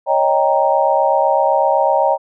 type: chord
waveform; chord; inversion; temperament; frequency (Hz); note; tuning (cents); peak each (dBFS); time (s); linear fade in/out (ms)
sine; Eb dominant seventh; third; equal with one note detuned; 554.4 / 622.3 / 788.5 / 932.3; Db5 / Eb5 / G5 / Bb5; 0 / 0 / +10 / 0; -17; 0.06-2.18; 50
effects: none